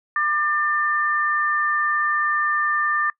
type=tone pair together; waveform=sine; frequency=1195 / 1790.5 Hz; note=D6 / A6; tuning=+30 / +30 cents; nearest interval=perfect fifth; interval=700 cents; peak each=-21 dBFS; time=0.16-3.1 s; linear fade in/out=2 ms; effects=noise-tail reverb RT60 0.1 s tail -24 dB re dry